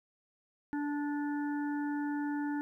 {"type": "harmonic tone", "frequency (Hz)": 291.6, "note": "D4", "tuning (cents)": -12, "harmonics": [1, 3, 5, 6], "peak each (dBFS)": [-32, -42, -46, -48], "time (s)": [0.73, 2.61], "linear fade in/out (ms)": 0, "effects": ["12-bit"]}